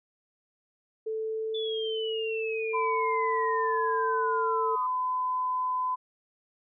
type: tone with pitch glide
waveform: sine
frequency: 440 to 445.1 Hz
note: A4 to A4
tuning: 0 to +20 cents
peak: -29 dBFS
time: 1.06-4.76 s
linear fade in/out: 10 ms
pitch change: +20 cents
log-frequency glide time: 1.17-2.67 s
type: exponential sweep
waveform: sine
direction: down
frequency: 3488 to 1211 Hz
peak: -34 dBFS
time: 1.54-4.87 s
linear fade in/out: 10 ms
type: tone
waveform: sine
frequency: 1012 Hz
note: B5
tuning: 42 cents sharp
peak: -26 dBFS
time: 2.73-5.96 s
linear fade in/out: 20 ms
effects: none